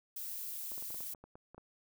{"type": "noise", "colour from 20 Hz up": "violet", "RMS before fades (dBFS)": -42, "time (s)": [0.16, 1.14], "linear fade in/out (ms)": 5}
{"type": "clicks", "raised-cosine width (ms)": 1, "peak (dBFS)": -38, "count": 11, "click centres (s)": [0.718, 0.779, 0.824, 0.905, 0.945, 1.006, 1.148, 1.24, 1.355, 1.546, 1.58]}
{"effects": []}